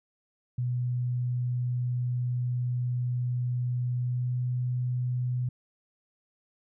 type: tone with pitch glide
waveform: sine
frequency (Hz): 123.5 to 124.57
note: B2 to B2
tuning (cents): 0 to +15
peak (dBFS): -26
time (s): 0.58-5.49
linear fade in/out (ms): 5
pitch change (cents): +15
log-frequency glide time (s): 3.97-4.39
effects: none